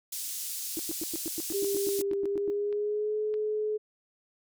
white band-pass noise, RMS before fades -36 dBFS, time 0.12-2.02 s, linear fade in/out 5 ms, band 5000 to 15000 Hz, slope 12 dB/octave
sine tone bursts, 325.8 Hz, E4, 20 cents flat, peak -31 dBFS, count 15, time 0.77-2.5 s, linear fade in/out 0 ms, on 22 ms, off 100 ms
click train, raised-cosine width 0.3 ms, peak -34 dBFS, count 4, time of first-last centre 1.5-3.34 s, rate 1.63 Hz
sine tone with pitch glide, 398.1 to 426.7 Hz, G4 to G#4, +27 to +47 cents, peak -27 dBFS, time 1.53-3.78 s, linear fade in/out 20 ms, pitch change +120 cents, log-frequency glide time 2.22-3.16 s
effects none

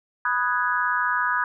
sine chord, G# minor seventh, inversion first, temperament equal, 987.8 / 1244.5 / 1480 / 1661.2 Hz, B5 / D#6 / F#6 / G#6, 0 / 0 / 0 / 0 cents, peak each -26 dBFS, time 0.25-1.44 s, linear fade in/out 2 ms, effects none

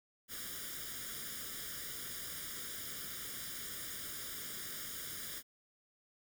white noise with comb filter, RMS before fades -44 dBFS, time 0.28-5.43 s, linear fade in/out 50 ms, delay 0.58 ms, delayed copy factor +0.85, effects none

